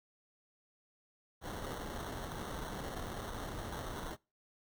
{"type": "noise with sample-and-hold", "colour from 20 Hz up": "pink", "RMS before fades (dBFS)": -42, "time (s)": [1.41, 4.17], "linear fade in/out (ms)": 50, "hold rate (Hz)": 2450, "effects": ["noise-tail reverb RT60 0.3 s tail -25 dB re dry"]}